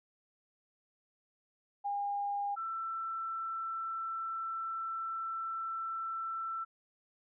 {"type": "tone pair in turn", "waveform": "sine", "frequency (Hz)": [810, 1335.6], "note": ["G#5", "E6"], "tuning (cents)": [-43, 22], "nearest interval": "major sixth", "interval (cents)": 865, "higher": "second", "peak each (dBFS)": [-32, -35], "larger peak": "first", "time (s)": [[1.84, 2.56], [2.56, 6.65]], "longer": "second", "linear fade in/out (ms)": 20, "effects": []}